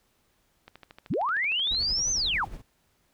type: click train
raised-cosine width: 0.3 ms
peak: -29 dBFS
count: 16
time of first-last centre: 0.68-1.825 s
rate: 13.1 Hz
type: linear two-way sweep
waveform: sine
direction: up then down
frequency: 87.31 to 6272 to 674 Hz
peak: -24 dBFS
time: 1.1-2.45 s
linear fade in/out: 10 ms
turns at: 2.12 s
type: noise with tremolo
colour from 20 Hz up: brown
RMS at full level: -37 dBFS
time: 1.7-2.62 s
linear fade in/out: 20 ms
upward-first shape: sine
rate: 11 Hz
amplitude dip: 60%
effects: pink hiss -69 dBFS RMS until 3.13 s